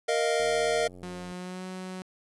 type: chord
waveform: square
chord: Bb suspended fourth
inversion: none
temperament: equal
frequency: 466.2 / 622.3 / 698.5 Hz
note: Bb4 / Eb5 / F5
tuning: 0 / 0 / 0 cents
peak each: -28 / -29 / -31 dBFS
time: 0.08-0.88 s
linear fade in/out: 10 ms
type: click train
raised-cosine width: 2 ms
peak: -35 dBFS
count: 84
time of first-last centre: 0.4-1.317 s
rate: 90.5 Hz
type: tone with pitch glide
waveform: sawtooth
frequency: 179.5 to 185.51 Hz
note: F3 to F#3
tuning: +48 to +5 cents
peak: -32 dBFS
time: 1.03-2.02 s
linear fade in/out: 0 ms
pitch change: +57 cents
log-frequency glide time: 1.33-1.65 s
effects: resampled to 24000 Hz + 10-bit